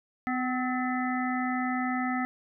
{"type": "harmonic tone with a mistuned harmonic", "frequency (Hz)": 252.7, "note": "B3", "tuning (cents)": 40, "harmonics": [1, 3, 5, 7, 8], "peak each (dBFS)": [-29, -33, -35, -38, -37], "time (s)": [0.27, 2.25], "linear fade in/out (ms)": 0, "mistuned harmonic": 5, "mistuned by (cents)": 42, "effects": []}